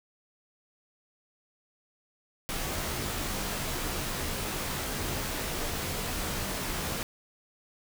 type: noise with comb filter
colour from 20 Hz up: pink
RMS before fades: -33 dBFS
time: 2.49-7.03 s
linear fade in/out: 0 ms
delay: 18 ms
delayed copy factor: -0.6
effects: none